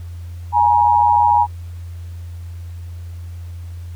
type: tone pair together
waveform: sine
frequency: 836 / 949.9 Hz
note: G#5 / A#5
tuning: +11 / +32 cents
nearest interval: major second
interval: 221 cents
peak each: -13 dBFS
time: 0.52-1.47 s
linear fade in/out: 50 ms
effects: added 86 Hz sine -28 dBFS peak until 3.95 s + pink hiss -51 dBFS RMS until 3.95 s